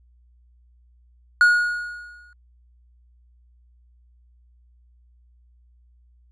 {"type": "tone with exponential decay", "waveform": "triangle", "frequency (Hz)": 1445, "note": "F#6", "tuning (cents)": -41, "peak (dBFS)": -8, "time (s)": [1.41, 2.33], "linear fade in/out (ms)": 1, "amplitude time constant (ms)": 200, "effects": ["added 60 Hz sine -53 dBFS peak until 6.31 s", "resampled to 24000 Hz"]}